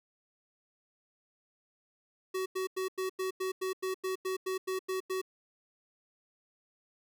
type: tone bursts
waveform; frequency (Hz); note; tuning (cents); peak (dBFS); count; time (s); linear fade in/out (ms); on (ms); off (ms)
square; 375.9; F#4; +27; -32; 14; 2.34-5.216; 10; 120; 92
effects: none